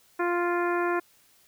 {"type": "harmonic tone", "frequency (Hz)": 349.2, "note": "F4", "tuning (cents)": 0, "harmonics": [1, 2, 3, 4, 5, 6, 7], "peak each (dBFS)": [-26, -32, -31, -33, -35, -43, -42], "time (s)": [0.19, 1], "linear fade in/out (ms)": 10, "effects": ["white hiss -61 dBFS RMS until 1.47 s"]}